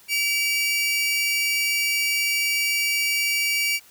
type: tone pair together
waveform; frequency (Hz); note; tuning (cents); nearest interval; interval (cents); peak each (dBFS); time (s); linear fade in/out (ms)
sawtooth; 2303 / 2798; D7 / F7; -34 / +3; minor third; 337; -18 / -25; 0.08-3.8; 50
effects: white hiss -52 dBFS RMS until 3.9 s